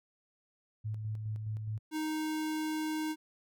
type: tone with tremolo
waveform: sine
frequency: 108 Hz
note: A2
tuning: 32 cents flat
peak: -33 dBFS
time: 0.84-1.79 s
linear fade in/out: 20 ms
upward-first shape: square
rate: 4.8 Hz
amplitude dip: 35%
type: tone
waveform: square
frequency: 311.1 Hz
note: D#4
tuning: in tune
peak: -33 dBFS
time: 1.91-3.16 s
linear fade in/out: 50 ms
effects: none